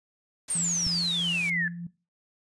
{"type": "noise", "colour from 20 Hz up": "white", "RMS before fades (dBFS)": -40, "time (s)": [0.48, 1.5], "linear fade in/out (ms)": 5}
{"type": "exponential sweep", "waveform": "sine", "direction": "down", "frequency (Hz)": [9000, 1697], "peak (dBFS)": -25, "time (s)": [0.5, 1.68], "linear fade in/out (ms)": 2}
{"type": "tone with tremolo", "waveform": "sine", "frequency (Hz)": 172.2, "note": "F3", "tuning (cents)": -24, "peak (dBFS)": -31, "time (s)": [0.55, 1.87], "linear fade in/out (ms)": 5, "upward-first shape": "triangle", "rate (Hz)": 3.1, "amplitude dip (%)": 45}
{"type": "click", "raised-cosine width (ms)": 5, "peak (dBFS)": -22, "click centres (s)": 0.867}
{"effects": ["noise-tail reverb RT60 0.3 s tail -19 dB re dry", "resampled to 22050 Hz"]}